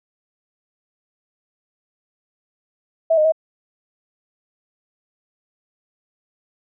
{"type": "tone with pitch steps", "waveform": "sine", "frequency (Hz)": [652, 616, 638], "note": ["E5", "D#5", "D#5"], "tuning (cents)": [-19, -17, 43], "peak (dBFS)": -12, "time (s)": [3.1, 3.322], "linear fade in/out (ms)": 10, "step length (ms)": 74, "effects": []}